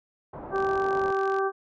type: low-pass noise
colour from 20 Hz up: white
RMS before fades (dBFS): -39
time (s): 0.33-1.11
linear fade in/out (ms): 5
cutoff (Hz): 920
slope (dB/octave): 24
type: harmonic tone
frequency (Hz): 388.4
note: G4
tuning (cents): -16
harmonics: 1 / 2 / 3 / 4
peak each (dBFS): -25 / -30 / -30 / -34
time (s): 0.51-1.52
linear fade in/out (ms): 50
type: click train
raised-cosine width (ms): 0.2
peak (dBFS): -27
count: 39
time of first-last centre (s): 0.56-1.386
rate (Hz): 46
effects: none